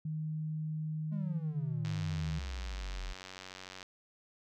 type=tone; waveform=sine; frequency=155.56 Hz; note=D#3; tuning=in tune; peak=-34 dBFS; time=0.05-2.39 s; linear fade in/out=5 ms
type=exponential sweep; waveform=triangle; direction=down; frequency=212.1 to 37.18 Hz; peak=-35 dBFS; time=1.11-3.14 s; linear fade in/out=20 ms
type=click train; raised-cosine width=0.2 ms; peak=-28 dBFS; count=186; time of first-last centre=1.85-3.829 s; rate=93.5 Hz
effects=none